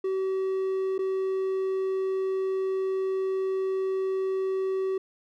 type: tone with dropouts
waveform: triangle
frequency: 381.2 Hz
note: G4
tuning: 48 cents flat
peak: -23 dBFS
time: 0.04-4.98 s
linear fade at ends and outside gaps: 5 ms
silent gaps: 0.981-0.989 s
effects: none